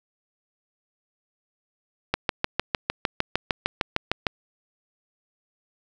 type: click train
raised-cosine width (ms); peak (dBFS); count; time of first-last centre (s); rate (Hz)
0.3; -5; 15; 2.14-4.268; 6.58
effects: none